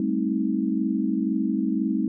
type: chord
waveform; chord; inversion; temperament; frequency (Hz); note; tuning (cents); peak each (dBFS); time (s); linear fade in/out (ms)
sine; A half-diminished seventh; third; just; 198 / 220 / 264 / 316.8; G3 / A3 / C4 / Eb4; +18 / 0 / +16 / +31; -27; 0-2.08; 2
effects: none